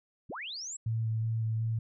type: linear sweep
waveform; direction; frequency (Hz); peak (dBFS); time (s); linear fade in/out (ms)
sine; up; 37.8 to 7902; -37; 0.29-0.77; 10
type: tone with vibrato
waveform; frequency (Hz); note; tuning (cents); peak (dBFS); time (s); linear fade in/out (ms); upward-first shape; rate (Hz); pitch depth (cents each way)
sine; 112.1; A2; +33; -28; 0.86-1.79; 5; square; 2.7; 12
effects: none